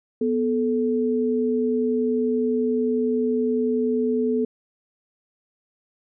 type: tone pair together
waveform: sine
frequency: 246.3 / 434.9 Hz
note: B3 / A4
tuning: -5 / -20 cents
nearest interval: minor seventh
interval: 985 cents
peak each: -22 / -22 dBFS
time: 0.21-4.45 s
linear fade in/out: 5 ms
effects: none